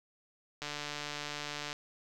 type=click train; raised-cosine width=0.2 ms; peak=-21 dBFS; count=164; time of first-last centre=0.62-1.729 s; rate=147 Hz; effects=none